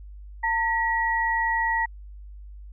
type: tone pair together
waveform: sine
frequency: 905 / 1917.6 Hz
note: A5 / A#6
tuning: +48 / +48 cents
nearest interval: octave + minor second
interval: 1300 cents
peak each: -24 dBFS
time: 0.43-1.86 s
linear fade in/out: 10 ms
effects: added 50 Hz sine -39 dBFS peak until 2.72 s